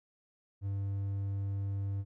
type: tone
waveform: triangle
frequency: 98.9 Hz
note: G2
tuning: 16 cents sharp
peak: -30 dBFS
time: 0.61-2.05 s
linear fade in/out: 50 ms
effects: none